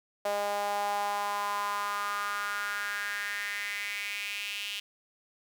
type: tone with high-pass filter sweep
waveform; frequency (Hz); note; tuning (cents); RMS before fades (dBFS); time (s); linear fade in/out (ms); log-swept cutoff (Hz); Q
sawtooth; 203.9; G#3; -32; -33; 0.25-4.8; 5; 650 to 2900; 4.6
effects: none